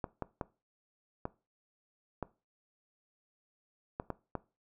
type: clicks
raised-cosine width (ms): 1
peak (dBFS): -21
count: 8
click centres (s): 0.042 / 0.223 / 0.412 / 1.254 / 2.227 / 3.999 / 4.103 / 4.353
effects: noise-tail reverb RT60 0.3 s tail -19 dB re dry